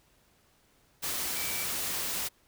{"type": "tone in noise", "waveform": "sine", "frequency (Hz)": 2308, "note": "D7", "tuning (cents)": -31, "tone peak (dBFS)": -40, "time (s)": [1.35, 1.66], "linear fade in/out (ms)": 20, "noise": "white", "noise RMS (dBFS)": -33, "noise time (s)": [1.02, 2.29], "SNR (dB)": -10, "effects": ["pink hiss -66 dBFS RMS until 2.47 s"]}